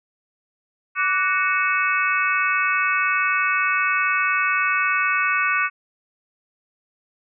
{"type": "harmonic tone with a mistuned harmonic", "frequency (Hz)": 370.4, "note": "F#4", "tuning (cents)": 2, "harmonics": [3, 4, 5, 6, 7], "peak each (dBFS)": [-23, -22, -30, -25, -25], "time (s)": [0.95, 5.7], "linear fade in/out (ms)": 50, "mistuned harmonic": 3, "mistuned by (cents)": 75, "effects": []}